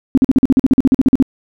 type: tone bursts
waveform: sine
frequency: 262.1 Hz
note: C4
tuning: 3 cents sharp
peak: -5 dBFS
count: 16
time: 0.15-1.225 s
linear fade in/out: 0 ms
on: 25 ms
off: 45 ms
effects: none